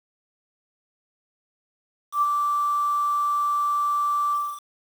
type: tone with ADSR envelope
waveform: sine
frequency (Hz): 1169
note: D6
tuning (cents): -8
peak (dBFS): -16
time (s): 2.12-4.61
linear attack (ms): 97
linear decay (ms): 33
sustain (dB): -4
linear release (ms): 280
effects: 7-bit